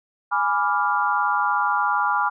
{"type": "chord", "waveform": "sine", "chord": "G# diminished seventh", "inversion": "none", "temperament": "equal", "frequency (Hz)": [830.6, 987.8, 1174.7, 1396.9], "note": ["G#5", "B5", "D6", "F6"], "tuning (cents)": [0, 0, 0, 0], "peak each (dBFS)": -24, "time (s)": [0.31, 2.3], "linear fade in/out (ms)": 20, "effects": []}